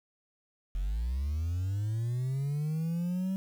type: linear sweep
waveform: sine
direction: up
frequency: 42.14 to 192.8 Hz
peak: -26 dBFS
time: 0.75-3.36 s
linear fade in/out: 0 ms
effects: tanh soft clip ceiling -28 dBFS + 9-bit